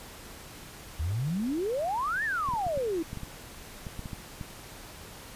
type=exponential two-way sweep; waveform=sine; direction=up then down; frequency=72.1 to 1864.7 to 310.2 Hz; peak=-27 dBFS; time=0.99-3.03 s; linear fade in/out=10 ms; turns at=2.24 s
type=clicks; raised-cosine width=5 ms; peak=-25 dBFS; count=12; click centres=2.488 / 2.537 / 2.667 / 2.775 / 3.131 / 3.173 / 3.233 / 3.868 / 3.993 / 4.058 / 4.132 / 4.412 s
effects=pink hiss -46 dBFS RMS until 5.35 s + resampled to 32000 Hz

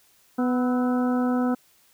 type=harmonic tone with a mistuned harmonic; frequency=248.9 Hz; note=B3; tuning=14 cents sharp; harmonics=1 / 2 / 3 / 4 / 5 / 6; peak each=-21 / -30 / -32 / -38 / -35 / -40 dBFS; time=0.38-1.55 s; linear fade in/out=10 ms; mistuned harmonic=5; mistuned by=+73 cents; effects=white hiss -60 dBFS RMS until 1.93 s

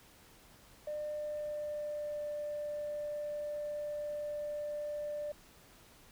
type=tone with pitch glide; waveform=sine; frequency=600 to 592.4 Hz; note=D5 to D5; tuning=+37 to +15 cents; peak=-35 dBFS; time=0.87-5.32 s; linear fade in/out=5 ms; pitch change=-22 cents; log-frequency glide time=1.1-2.27 s; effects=tanh soft clip ceiling -32 dBFS + pink hiss -60 dBFS RMS until 6.11 s

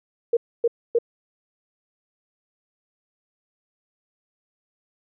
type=tone bursts; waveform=sine; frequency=468.6 Hz; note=A#4; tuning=9 cents sharp; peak=-15 dBFS; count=3; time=0.33-0.987 s; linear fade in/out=5 ms; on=39 ms; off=270 ms; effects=none

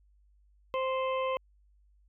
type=harmonic tone with a mistuned harmonic; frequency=523.3 Hz; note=C5; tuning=in tune; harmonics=1 / 2 / 4 / 5 / 6; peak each=-30 / -33 / -44 / -43 / -46 dBFS; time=0.74-1.37 s; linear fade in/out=0 ms; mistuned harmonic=6; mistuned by=-22 cents; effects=added 50 Hz sine -61 dBFS peak until 2.08 s

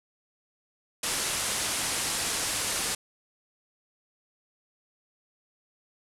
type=low-pass noise; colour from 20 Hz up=white; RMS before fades=-30 dBFS; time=1.03-2.95 s; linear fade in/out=5 ms; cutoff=11000 Hz; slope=48 dB/octave; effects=none

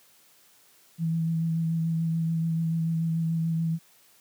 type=tone with vibrato; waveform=sine; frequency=163.8 Hz; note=E3; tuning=11 cents flat; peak=-23 dBFS; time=0.98-3.79 s; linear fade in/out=50 ms; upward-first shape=sine; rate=6.9 Hz; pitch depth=18 cents each way; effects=white hiss -59 dBFS RMS until 4.2 s + high-pass 100 Hz 12 dB/octave

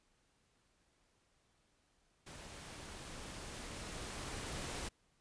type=noise with level ramp; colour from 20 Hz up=pink; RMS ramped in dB=-52 to -42 dBFS; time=2.26-4.89 s; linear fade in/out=10 ms; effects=pink hiss -75 dBFS RMS until 5.2 s + resampled to 22050 Hz

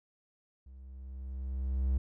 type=tone with level ramp; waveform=triangle; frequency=65.41 Hz; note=C2; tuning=in tune; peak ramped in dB=-47 to -23 dBFS; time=0.66-1.98 s; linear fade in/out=5 ms; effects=none

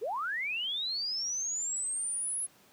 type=linear sweep; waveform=sine; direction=up; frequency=370 to 10760 Hz; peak=-31 dBFS; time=0.01-2.47 s; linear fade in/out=20 ms; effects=pink hiss -61 dBFS RMS until 2.72 s + high-pass 150 Hz 12 dB/octave

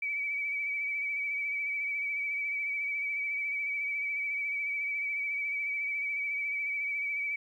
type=tone with vibrato; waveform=sine; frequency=2288 Hz; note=D7; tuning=46 cents flat; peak=-30 dBFS; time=0.02-7.36 s; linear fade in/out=5 ms; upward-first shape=sine; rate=14 Hz; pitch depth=32 cents each way; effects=11-bit

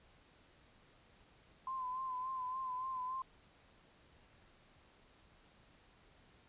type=tone with vibrato; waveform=sine; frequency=1029 Hz; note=C6; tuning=29 cents flat; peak=-38 dBFS; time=1.67-3.22 s; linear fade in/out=2 ms; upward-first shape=sine; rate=3.5 Hz; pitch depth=44 cents each way; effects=pink hiss -66 dBFS RMS until 6.48 s + resampled to 8000 Hz

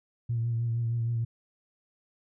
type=tone with vibrato; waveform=sine; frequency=116.54 Hz; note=A#2; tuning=in tune; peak=-25 dBFS; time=0.29-1.25 s; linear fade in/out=10 ms; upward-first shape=triangle; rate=6.4 Hz; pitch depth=38 cents each way; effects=tanh soft clip ceiling -21 dBFS

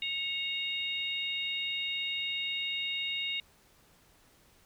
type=tone cluster; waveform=sine; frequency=2197 / 2808 / 3726 Hz; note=C#7 / F7 / A#7; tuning=-16 / +9 / -2 cents; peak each=-37 / -35 / -36 dBFS; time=0.02-3.4 s; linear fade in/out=2 ms; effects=pink hiss -63 dBFS RMS until 4.65 s

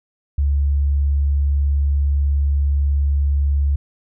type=tone; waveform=sine; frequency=70.8 Hz; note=C#2; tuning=37 cents sharp; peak=-14 dBFS; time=0.38-3.76 s; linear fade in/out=5 ms; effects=none

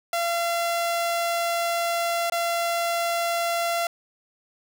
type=tone with dropouts; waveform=sawtooth; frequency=683 Hz; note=F5; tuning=39 cents flat; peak=-19 dBFS; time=0.13-3.87 s; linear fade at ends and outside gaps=2 ms; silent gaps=2.299-2.321 s; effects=none

